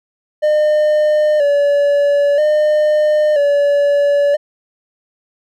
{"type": "tone with vibrato", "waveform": "triangle", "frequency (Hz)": 589, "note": "D5", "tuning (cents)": 5, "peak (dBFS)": -8, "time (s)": [0.42, 4.37], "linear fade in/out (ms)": 20, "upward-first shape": "square", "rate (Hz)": 0.51, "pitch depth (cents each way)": 49, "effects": []}